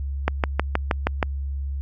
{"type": "click train", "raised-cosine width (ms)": 0.5, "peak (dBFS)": -4, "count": 7, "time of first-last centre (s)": [0.28, 1.228], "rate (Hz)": 6.33, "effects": ["added 69 Hz sine -25 dBFS peak until 1.81 s"]}